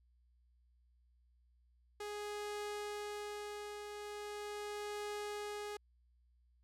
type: tone with tremolo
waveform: sawtooth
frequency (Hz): 415.3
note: G#4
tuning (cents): 0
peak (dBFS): -36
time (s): 2-5.77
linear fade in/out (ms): 5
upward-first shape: triangle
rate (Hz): 0.4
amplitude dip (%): 45
effects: added 60 Hz sine -68 dBFS peak until 6.63 s + low-pass 11000 Hz 12 dB/octave